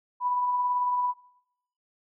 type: tone with tremolo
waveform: sine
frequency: 987.8 Hz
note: B5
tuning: in tune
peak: -22 dBFS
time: 0.2-1.14 s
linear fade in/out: 50 ms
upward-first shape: triangle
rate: 18 Hz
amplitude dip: 35%
effects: noise-tail reverb RT60 0.8 s tail -21 dB re dry